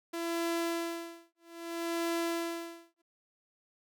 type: tone with tremolo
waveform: sawtooth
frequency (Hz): 336.4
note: E4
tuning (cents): +35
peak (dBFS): -26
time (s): 0.13-3.02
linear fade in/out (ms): 10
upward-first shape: sine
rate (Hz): 0.62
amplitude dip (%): 100
effects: none